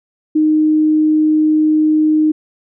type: tone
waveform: sine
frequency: 308.8 Hz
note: D#4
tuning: 13 cents flat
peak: -9 dBFS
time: 0.35-2.32 s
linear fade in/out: 10 ms
effects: none